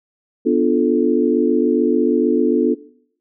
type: chord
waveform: sine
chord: B half-diminished seventh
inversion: none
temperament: equal with one note detuned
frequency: 246.9 / 293.7 / 349.2 / 437.2 Hz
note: B3 / D4 / F4 / A4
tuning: 0 / 0 / 0 / -11 cents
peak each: -18 dBFS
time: 0.45-2.75 s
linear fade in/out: 20 ms
effects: noise-tail reverb RT60 0.6 s tail -18 dB re dry